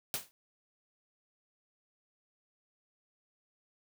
white noise with exponential decay, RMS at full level -31 dBFS, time 0.14-0.31 s, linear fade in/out 0 ms, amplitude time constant 35 ms, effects none

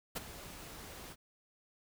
pink noise with ADSR envelope, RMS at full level -35 dBFS, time 0.15-1.16 s, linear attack 19 ms, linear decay 18 ms, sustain -14 dB, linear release 44 ms, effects none

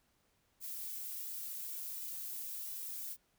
violet noise with flanger, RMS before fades -43 dBFS, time 0.6-3.17 s, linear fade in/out 50 ms, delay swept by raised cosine 2 to 2.72 ms, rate 1.4 Hz, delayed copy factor +0.65, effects pink hiss -75 dBFS RMS until 3.38 s

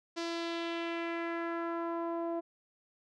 sawtooth tone with low-pass filter sweep, 336.4 Hz, E4, 35 cents sharp, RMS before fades -36 dBFS, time 0.16-2.41 s, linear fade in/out 20 ms, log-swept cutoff 5300 to 720 Hz, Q 2, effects none

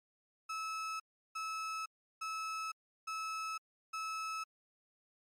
35% pulse tone bursts, 1300 Hz, E6, 24 cents flat, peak -36 dBFS, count 5, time 0.49-4.44 s, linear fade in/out 10 ms, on 510 ms, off 350 ms, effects low-pass 9000 Hz 12 dB/octave + MP3 96 kbps

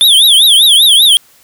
square tone with vibrato, 3456 Hz, A7, 32 cents flat, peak -4 dBFS, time 0.01-1.17 s, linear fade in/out 0 ms, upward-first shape triangle, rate 5.1 Hz, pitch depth 230 cents each way, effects white hiss -46 dBFS RMS until 1.43 s

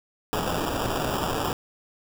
violet noise with sample-and-hold, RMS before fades -27 dBFS, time 0.33-1.53 s, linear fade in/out 0 ms, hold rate 2100 Hz, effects none

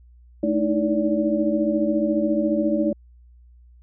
sine tone cluster, 217.8 / 305.9 / 320.2 / 577 Hz, A3 / D#4 / D#4 / D5, -17 / -29 / +50 / -31 cents, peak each -24 dBFS, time 0.43-2.93 s, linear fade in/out 5 ms, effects added 60 Hz sine -47 dBFS peak until 3.82 s

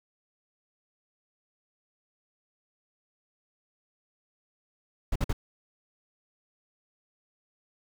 brown noise bursts, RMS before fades -26 dBFS, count 3, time 5.12-5.329 s, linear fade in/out 5 ms, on 37 ms, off 49 ms, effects none

